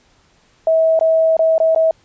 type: tone with dropouts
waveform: sine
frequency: 646 Hz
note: E5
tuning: 35 cents flat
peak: -10 dBFS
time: 0.67-1.91 s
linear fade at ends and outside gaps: 2 ms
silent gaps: 0.992-1.01 / 1.368-1.392 / 1.581-1.601 / 1.749-1.76 s
effects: pink hiss -55 dBFS RMS until 2.04 s + resampled to 16000 Hz